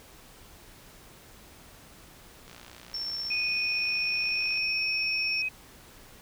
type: click train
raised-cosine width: 0.2 ms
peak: -30 dBFS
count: 126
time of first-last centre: 2.48-4.574 s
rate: 59.7 Hz
type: tone with tremolo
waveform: sine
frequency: 5420 Hz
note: E8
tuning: 47 cents sharp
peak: -30 dBFS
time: 2.94-5.42 s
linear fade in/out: 2 ms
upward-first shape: triangle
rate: 16 Hz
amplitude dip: 25%
type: tone with pitch glide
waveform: sine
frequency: 2489 to 2528 Hz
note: D#7 to D#7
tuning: 0 to +27 cents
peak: -27 dBFS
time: 3.3-5.49 s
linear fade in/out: 10 ms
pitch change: +27 cents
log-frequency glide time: 4.2-4.83 s
effects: pink hiss -52 dBFS RMS until 6.21 s